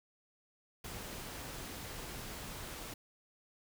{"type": "noise", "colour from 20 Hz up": "pink", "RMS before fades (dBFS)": -45, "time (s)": [0.84, 2.94], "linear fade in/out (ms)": 5, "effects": []}